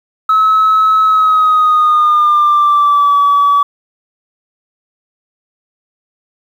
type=tone with pitch glide; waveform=sine; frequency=1291 to 1143.5 Hz; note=E6 to D6; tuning=-37 to -47 cents; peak=-5 dBFS; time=0.29-3.63 s; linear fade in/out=5 ms; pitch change=-210 cents; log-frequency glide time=1.03-3.17 s; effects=tanh soft clip ceiling -4 dBFS + 7-bit